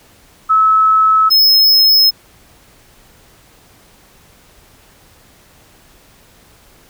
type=tone pair in turn; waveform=sine / square; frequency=1297 / 5174 Hz; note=E6 / E8; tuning=-28 / -33 cents; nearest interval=2 octaves; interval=2395 cents; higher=second; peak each=-7 dBFS; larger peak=neither; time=0.49-1.3 / 1.3-2.11 s; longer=neither; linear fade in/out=20 ms; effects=pink hiss -47 dBFS RMS until 6.89 s